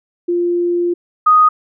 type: tone pair in turn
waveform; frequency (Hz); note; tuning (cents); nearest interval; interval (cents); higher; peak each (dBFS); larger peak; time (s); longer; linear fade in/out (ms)
sine; 348.6 / 1244.7; F4 / D#6; -3 / 0; octave + minor seventh; 2203; second; -13 / -6; second; 0.28-0.94 / 1.26-1.49; first; 10
effects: none

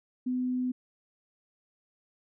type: tone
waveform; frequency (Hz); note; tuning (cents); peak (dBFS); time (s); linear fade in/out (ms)
sine; 252.1; B3; +36; -27; 0.26-0.72; 10
effects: none

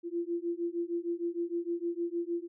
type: beating tone pair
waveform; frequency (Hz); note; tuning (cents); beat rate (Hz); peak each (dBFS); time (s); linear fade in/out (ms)
sine; 339.5 / 346; F4 / F4; -49 / -16; 6.5; -34 / -34; 0.03-2.48; 50
effects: none

